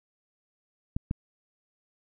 clicks, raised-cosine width 5 ms, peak -16 dBFS, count 2, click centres 0.965 / 1.111 s, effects none

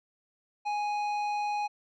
sine tone with tanh clipping, 830.6 Hz, G#5, in tune, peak -30 dBFS, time 0.65-1.68 s, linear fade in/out 20 ms, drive 11 dB, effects none

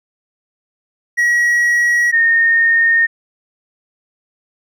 triangle / sine tone pair in turn, 1912 / 1837.8 Hz, A#6 / A#6, +43 / -25 cents, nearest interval minor second, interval 68 cents, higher first, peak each -9 dBFS, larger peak neither, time 1.17-2.12 / 2.12-3.07 s, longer neither, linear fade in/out 20 ms, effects none

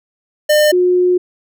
square / sine tone pair in turn, 603 / 360.6 Hz, D5 / F#4, +46 / -45 cents, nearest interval major sixth, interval 891 cents, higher first, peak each -9 dBFS, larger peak neither, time 0.49-0.72 / 0.72-1.18 s, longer second, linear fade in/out 10 ms, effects none

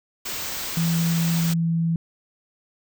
white band-stop noise, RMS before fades -30 dBFS, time 0.25-1.54 s, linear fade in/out 10 ms, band 8900 to 13000 Hz, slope 96 dB/octave
sine tone with pitch glide, 167 to 165.75 Hz, E3 to E3, +23 to +10 cents, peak -19 dBFS, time 0.77-1.96 s, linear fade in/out 2 ms, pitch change -13 cents, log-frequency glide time 1.27-1.78 s
effects none

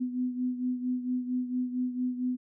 sine beating tone pair, 250 / 254.4 Hz, B3 / C4, +21 / -48 cents, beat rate 4.4 Hz, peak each -29 / -35 dBFS, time 0-2.37 s, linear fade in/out 20 ms, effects none

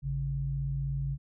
sine tone pair together, 55 / 138.59 Hz, A1 / C#3, 0 / 0 cents, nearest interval octave + major third, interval 1600 cents, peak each -35 / -30 dBFS, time 0.02-1.18 s, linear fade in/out 50 ms, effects none

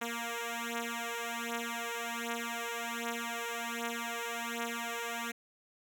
5% pulse beating tone pair, 233.1 / 234.4 Hz, A#3 / A#3, 0 / +10 cents, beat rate 1.3 Hz, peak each -27 dBFS, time 0.01-5.32 s, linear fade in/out 10 ms, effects none

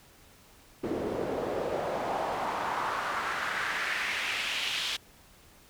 pink noise with band-pass filter sweep, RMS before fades -32 dBFS, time 0.83-4.97 s, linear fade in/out 10 ms, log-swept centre 350 to 3400 Hz, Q 2.2, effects pink hiss -57 dBFS RMS until 5.69 s

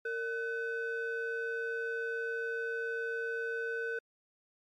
triangle ring-modulated tone, 523.3 Hz, C5, in tune, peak -28 dBFS, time 0.05-3.99 s, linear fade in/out 5 ms, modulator 983 Hz, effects MP3 64 kbps

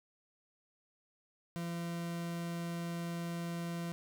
40% pulse tone, 170.3 Hz, F3, 43 cents flat, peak -36 dBFS, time 1.56-3.92 s, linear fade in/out 0 ms, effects none

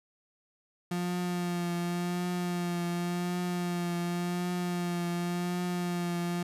35% pulse tone with vibrato, 175.7 Hz, F3, 11 cents sharp, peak -28 dBFS, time 0.91-6.43 s, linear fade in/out 5 ms, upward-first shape triangle, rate 0.9 Hz, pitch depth 28 cents each way, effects resampled to 32000 Hz

